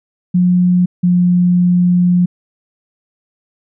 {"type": "tone pair in turn", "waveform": "sine", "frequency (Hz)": [179.3, 177.86], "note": ["F3", "F3"], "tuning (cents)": [46, 32], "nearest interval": "unison", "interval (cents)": 14, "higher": "first", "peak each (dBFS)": -8, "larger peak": "neither", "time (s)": [[0.34, 0.86], [1.03, 2.26]], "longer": "second", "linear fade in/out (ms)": 10, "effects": []}